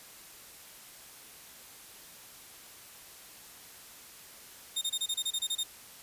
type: tone bursts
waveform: sawtooth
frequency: 3670 Hz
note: A#7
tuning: 28 cents flat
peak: -26 dBFS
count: 11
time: 4.76-5.636 s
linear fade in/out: 10 ms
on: 56 ms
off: 26 ms
effects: white hiss -51 dBFS RMS until 6.02 s + resampled to 32000 Hz